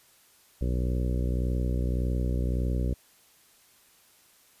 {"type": "harmonic tone", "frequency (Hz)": 61.74, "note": "B1", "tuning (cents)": 0, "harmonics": [1, 2, 3, 4, 5, 6, 7, 8, 9], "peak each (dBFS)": [-26, -32, -36, -38, -40, -42, -43, -44, -45], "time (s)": [0.61, 2.94], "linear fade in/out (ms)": 5, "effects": ["white hiss -60 dBFS RMS until 4.6 s", "resampled to 32000 Hz"]}